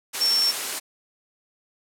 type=tone in noise; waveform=sine; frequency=5440 Hz; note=F8; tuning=46 cents flat; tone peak=-18 dBFS; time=0.2-0.52 s; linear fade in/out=20 ms; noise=white; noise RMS=-28 dBFS; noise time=0.13-0.8 s; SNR=+7 dB; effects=high-pass 300 Hz 12 dB/octave + low-pass 12000 Hz 12 dB/octave